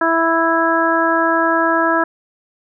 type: harmonic tone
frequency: 329.6 Hz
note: E4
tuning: in tune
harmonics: 1 / 2 / 3 / 4 / 5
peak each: -19 / -19 / -19 / -19 / -19 dBFS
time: 0.01-2.04 s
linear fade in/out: 5 ms
effects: none